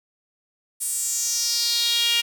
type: tone with high-pass filter sweep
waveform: sawtooth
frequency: 470 Hz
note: A#4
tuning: 14 cents sharp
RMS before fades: -23 dBFS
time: 0.8-2.22 s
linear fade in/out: 20 ms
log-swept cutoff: 9400 to 2800 Hz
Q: 4
effects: none